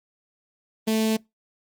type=tone with notch filter; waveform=sawtooth; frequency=220 Hz; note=A3; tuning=in tune; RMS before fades=-22 dBFS; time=0.87-1.17 s; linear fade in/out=10 ms; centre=1300 Hz; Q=1.1; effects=noise-tail reverb RT60 0.2 s tail -24 dB re dry + Opus 24 kbps